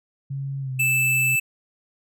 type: tone with pitch glide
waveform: sine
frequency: 137.4 to 129.99 Hz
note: C#3 to C3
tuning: -15 to -11 cents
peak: -26 dBFS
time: 0.3-1.36 s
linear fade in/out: 10 ms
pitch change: -96 cents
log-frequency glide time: 0.6-0.72 s
type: tone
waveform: square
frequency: 2637 Hz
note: E7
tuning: in tune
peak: -19 dBFS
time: 0.79-1.4 s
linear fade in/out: 10 ms
effects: none